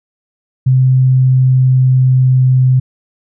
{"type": "tone with pitch glide", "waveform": "sine", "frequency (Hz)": [129.7, 128.88], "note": ["C3", "C3"], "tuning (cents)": [-15, -26], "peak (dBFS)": -6, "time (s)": [0.66, 2.8], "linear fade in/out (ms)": 10, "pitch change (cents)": -11, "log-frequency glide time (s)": [1, 2.63], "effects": []}